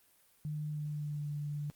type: tone with pitch glide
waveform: sine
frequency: 151.1 to 146.97 Hz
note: D3 to D3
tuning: +50 to +2 cents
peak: -35 dBFS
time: 0.45-1.7 s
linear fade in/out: 0 ms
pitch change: -48 cents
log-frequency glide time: 0.64-1.29 s
effects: white hiss -67 dBFS RMS until 1.75 s + Opus 32 kbps